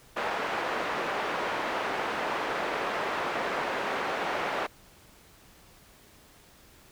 pink band-pass noise, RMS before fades -31 dBFS, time 0.16-4.67 s, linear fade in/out 10 ms, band 480 to 1900 Hz, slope 12 dB/octave, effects pink hiss -56 dBFS RMS until 6.91 s

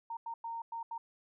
sine tone bursts at uneven times, 921 Hz, A#5, 21 cents flat, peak -37 dBFS, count 5, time 0.1-0.17 / 0.26-0.34 / 0.44-0.62 / 0.72-0.83 / 0.91-0.98 s, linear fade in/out 5 ms, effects none

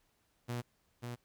sawtooth tone with echo, 120.7 Hz, B2, 39 cents flat, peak -32 dBFS, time 0.48-0.62 s, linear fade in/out 20 ms, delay 540 ms, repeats 1, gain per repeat -4 dB, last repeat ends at 1.16 s, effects pink hiss -75 dBFS RMS until 1.24 s

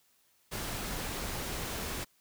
pink noise, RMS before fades -37 dBFS, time 0.51-2.05 s, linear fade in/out 20 ms, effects white hiss -69 dBFS RMS until 2.2 s

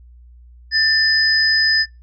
sine tone pair together, 1777 / 5026 Hz, A6 / D#8, +17 / +17 cents, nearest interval octave + tritone, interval 1800 cents, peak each -16 dBFS, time 0.71-1.86 s, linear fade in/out 50 ms, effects noise-tail reverb RT60 0.2 s tail -19 dB re dry + added 60 Hz sine -41 dBFS peak until 2.02 s

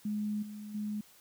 sine tone with level steps, 210 Hz, G#3, 19 cents sharp, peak -31 / -41 / -33 dBFS, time 0.05-1.01 s, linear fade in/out 5 ms, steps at 0.42 / 0.74 s, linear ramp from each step 10 ms, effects white hiss -60 dBFS RMS until 1.2 s

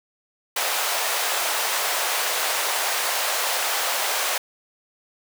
pink high-pass noise, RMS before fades -24 dBFS, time 0.56-4.38 s, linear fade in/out 5 ms, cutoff 580 Hz, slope 24 dB/octave, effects none

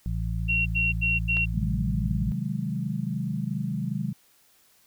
harmonic tone, 56 Hz, A1, 31 cents sharp, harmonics 1 / 2 / 3, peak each -28 / -31 / -33 dBFS, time 0.06-2.32 s, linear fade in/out 0 ms
sine tone bursts, 2739 Hz, F7, 34 cents flat, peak -22 dBFS, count 4, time 0.48-1.458 s, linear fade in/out 20 ms, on 180 ms, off 86 ms
clicks, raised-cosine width 0.3 ms, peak -24 dBFS, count 2, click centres 1.368 / 1.371 s
sine chord, Ab dominant seventh, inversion first, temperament equal, 130.81 / 155.56 / 185 / 207.7 Hz, C3 / Eb3 / Gb3 / Ab3, 0 / 0 / 0 / 0 cents, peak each -32 dBFS, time 1.54-4.13 s, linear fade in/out 10 ms
effects white hiss -61 dBFS RMS until 4.86 s

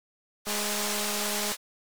white band-pass noise, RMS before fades -31 dBFS, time 0.45-1.57 s, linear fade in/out 50 ms, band 540 to 9300 Hz, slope 12 dB/octave
click train, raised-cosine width 1 ms, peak -24 dBFS, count 219, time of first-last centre 0.47-1.518 s, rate 208 Hz
effects none

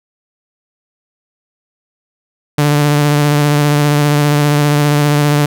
sawtooth tone with vibrato, 146.83 Hz, D3, in tune, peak -5 dBFS, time 2.58-5.46 s, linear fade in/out 5 ms, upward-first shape sine, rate 15 Hz, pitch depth 22 cents each way, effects none

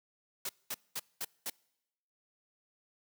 white noise bursts, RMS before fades -37 dBFS, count 5, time 0.45-1.5 s, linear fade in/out 5 ms, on 42 ms, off 210 ms, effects noise-tail reverb RT60 0.9 s tail -26 dB re dry + high-pass 150 Hz 12 dB/octave

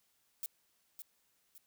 violet noise with echo, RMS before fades -39 dBFS, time 0.43-0.46 s, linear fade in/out 0 ms, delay 560 ms, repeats 2, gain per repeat -8 dB, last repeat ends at 1.58 s, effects white hiss -75 dBFS RMS until 1.66 s

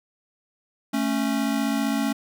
square tone pair together, 220 / 275.4 Hz, A3 / C#4, 0 / -11 cents, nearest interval major third, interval 389 cents, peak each -26 / -25 dBFS, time 0.93-2.13 s, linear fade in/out 10 ms, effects none

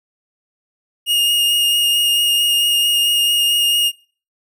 45% pulse tone with vibrato, 2850 Hz, F7, 34 cents sharp, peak -13 dBFS, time 1.06-3.92 s, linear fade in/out 50 ms, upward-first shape sine, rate 4.5 Hz, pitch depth 10 cents each way, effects noise-tail reverb RT60 0.4 s tail -24 dB re dry

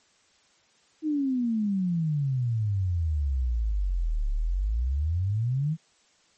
sine exponential two-way sweep, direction down then up, 317.6 to 35.01 to 164.9 Hz, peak -23 dBFS, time 1.02-5.77 s, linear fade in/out 50 ms, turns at 4.3 s, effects white hiss -63 dBFS RMS until 6.37 s + MP3 32 kbps

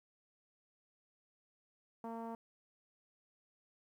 sawtooth tone with low-pass filter, 228.6 Hz, A#3, 34 cents flat, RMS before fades -44 dBFS, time 2.04-2.35 s, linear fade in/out 2 ms, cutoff 910 Hz, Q 3, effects 12-bit

